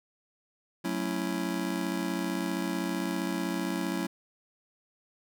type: chord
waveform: square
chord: F# minor seventh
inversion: none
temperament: just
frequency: 185 / 222 / 277.5 / 333 Hz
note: F#3 / A3 / C#4 / E4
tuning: 0 / +16 / +2 / +18 cents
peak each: -35 / -38 / -36 / -35 dBFS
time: 0.84-4.07 s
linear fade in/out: 10 ms
effects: none